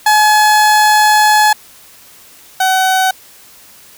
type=tone pair in turn; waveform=30% pulse; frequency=850 / 754.5 Hz; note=G#5 / F#5; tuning=+40 / +34 cents; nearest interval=major second; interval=206 cents; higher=first; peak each=-4 / -7 dBFS; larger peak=first; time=0.06-1.53 / 2.6-3.11 s; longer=first; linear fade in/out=5 ms; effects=white hiss -41 dBFS RMS until 3.97 s